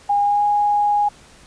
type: tone with pitch glide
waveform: sine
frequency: 814 to 825.4 Hz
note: G#5 to G#5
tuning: -35 to -11 cents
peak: -14 dBFS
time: 0.09-1.09 s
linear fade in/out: 10 ms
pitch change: +24 cents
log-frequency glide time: 0.22-0.44 s
effects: pink hiss -47 dBFS RMS until 1.46 s + resampled to 22050 Hz